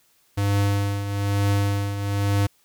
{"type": "tone with tremolo", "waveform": "square", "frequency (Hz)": 100.6, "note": "G2", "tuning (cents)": 45, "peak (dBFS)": -18, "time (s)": [0.37, 2.47], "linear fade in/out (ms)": 10, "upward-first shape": "triangle", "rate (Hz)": 1.1, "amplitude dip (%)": 65, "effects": ["white hiss -62 dBFS RMS until 2.64 s"]}